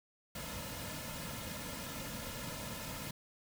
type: noise with comb filter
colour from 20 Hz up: pink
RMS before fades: -43 dBFS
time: 0.35-3.11 s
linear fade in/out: 5 ms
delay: 2.6 ms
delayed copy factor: -0.7
effects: none